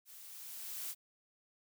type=noise with level ramp; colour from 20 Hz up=blue; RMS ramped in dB=-55 to -40 dBFS; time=0.05-0.95 s; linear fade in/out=50 ms; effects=none